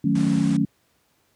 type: chord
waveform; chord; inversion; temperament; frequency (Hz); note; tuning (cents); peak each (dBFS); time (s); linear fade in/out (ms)
sine; D# half-diminished seventh; none; equal; 155.56 / 185 / 220 / 277.2; D#3 / F#3 / A3 / C#4; 0 / 0 / 0 / 0; -24 / -23 / -23 / -22; 0.04-0.65; 5
type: low-pass noise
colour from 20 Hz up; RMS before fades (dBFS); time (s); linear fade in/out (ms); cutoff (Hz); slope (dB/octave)
pink; -37; 0.15-0.57; 5; 10000; 96
effects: pink hiss -65 dBFS RMS until 1.35 s + high-pass 80 Hz 12 dB/octave

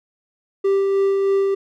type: tone with tremolo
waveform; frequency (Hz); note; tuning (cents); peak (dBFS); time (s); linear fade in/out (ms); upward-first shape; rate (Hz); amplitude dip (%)
triangle; 392.4; G4; +2; -12; 0.64-1.55; 10; sine; 3.2; 25
effects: none

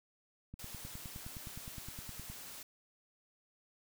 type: click train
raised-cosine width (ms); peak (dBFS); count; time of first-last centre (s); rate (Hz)
5; -34; 18; 0.54-2.3; 9.66
type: noise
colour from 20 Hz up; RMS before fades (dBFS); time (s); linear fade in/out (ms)
white; -49; 0.59-2.63; 5
effects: none

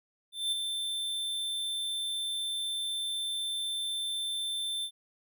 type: tone with ADSR envelope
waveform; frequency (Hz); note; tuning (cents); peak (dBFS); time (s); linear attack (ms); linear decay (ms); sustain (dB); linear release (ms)
square; 3552; A7; +16; -27; 0.32-4.91; 200; 14; -5; 73
effects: none

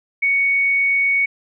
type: tone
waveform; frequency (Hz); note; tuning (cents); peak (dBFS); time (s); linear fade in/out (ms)
sine; 2228; C#7; +8; -14; 0.22-1.26; 10
effects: none

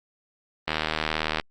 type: click train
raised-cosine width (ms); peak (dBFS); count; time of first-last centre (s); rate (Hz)
0.3; -8; 57; 0.68-1.398; 78
effects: Opus 32 kbps

